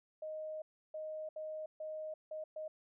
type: tone bursts at uneven times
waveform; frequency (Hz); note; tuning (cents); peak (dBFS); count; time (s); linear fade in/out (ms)
sine; 622.3; D#5; 0; -40; 6; 0.22-0.62 / 0.94-1.29 / 1.36-1.66 / 1.8-2.14 / 2.31-2.44 / 2.56-2.68; 5
effects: none